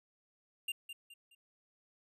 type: tone with echo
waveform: square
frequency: 2794 Hz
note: F7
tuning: in tune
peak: -35 dBFS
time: 0.68-0.72 s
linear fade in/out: 5 ms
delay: 210 ms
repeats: 3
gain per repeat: -9 dB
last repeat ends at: 1.35 s
effects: resampled to 32000 Hz